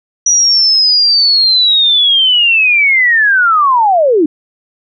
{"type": "linear sweep", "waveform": "sine", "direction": "down", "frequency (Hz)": [5860, 283.9], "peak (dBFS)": -6, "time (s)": [0.26, 4.26], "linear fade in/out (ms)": 5, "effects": []}